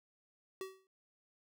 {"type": "tone with exponential decay", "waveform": "square", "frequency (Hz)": 380.7, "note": "F#4", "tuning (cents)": 49, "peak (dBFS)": -38, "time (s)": [0.61, 0.87], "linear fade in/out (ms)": 1, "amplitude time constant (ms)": 55, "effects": []}